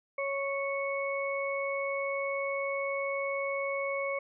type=harmonic tone; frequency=553 Hz; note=C#5; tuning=4 cents flat; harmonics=1 / 2 / 4; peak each=-32 / -38 / -35 dBFS; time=0.18-4.19 s; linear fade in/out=5 ms; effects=none